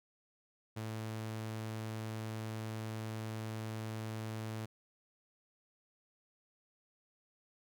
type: tone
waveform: sawtooth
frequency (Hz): 110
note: A2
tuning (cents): 0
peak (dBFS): -35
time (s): 0.76-4.66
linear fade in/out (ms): 10
effects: none